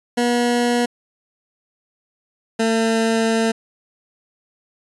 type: tone pair in turn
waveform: 20% pulse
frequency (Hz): 240.9 / 225.4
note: B3 / A3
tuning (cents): -43 / +42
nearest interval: minor second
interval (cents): 115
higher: first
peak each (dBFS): -11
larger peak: neither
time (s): 0.17-0.86 / 2.59-3.52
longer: second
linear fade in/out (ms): 10
effects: resampled to 24000 Hz